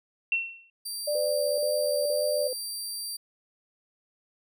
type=tone with exponential decay; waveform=sine; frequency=2714 Hz; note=E7; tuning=50 cents sharp; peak=-20 dBFS; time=0.32-0.7 s; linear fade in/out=2 ms; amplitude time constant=82 ms
type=tone; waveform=20% pulse; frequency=4699 Hz; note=D8; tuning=in tune; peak=-27 dBFS; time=0.85-3.17 s; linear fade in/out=10 ms
type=tone with vibrato; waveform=sine; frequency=590 Hz; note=D5; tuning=8 cents sharp; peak=-25 dBFS; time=1.07-2.48 s; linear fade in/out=10 ms; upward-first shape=sine; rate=1.9 Hz; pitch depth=18 cents each way
type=tone bursts; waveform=sine; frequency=507 Hz; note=B4; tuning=45 cents sharp; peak=-30 dBFS; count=3; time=1.15-2.53 s; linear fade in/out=2 ms; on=430 ms; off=45 ms
effects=none